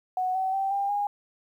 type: tone with pitch steps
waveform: sine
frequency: 740 / 758.6 / 777.7 / 797.2 / 817.3 Hz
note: F#5 / F#5 / G5 / G5 / G#5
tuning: 0 / +43 / -14 / +29 / -28 cents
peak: -24 dBFS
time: 0.17-1.07 s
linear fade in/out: 2 ms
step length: 180 ms
effects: 10-bit